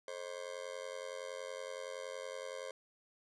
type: tone with amplitude modulation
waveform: 40% pulse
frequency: 528 Hz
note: C5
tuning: 16 cents sharp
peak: -37 dBFS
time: 0.08-2.71 s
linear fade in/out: 2 ms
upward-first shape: sine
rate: 90.7 Hz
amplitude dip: 100%
effects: resampled to 22050 Hz